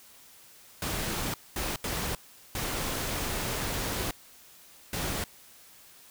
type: noise bursts at uneven times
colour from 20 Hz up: pink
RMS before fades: -32 dBFS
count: 5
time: 0.82-1.34 / 1.56-1.76 / 1.84-2.15 / 2.55-4.11 / 4.93-5.24 s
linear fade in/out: 2 ms
effects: white hiss -54 dBFS RMS until 6.1 s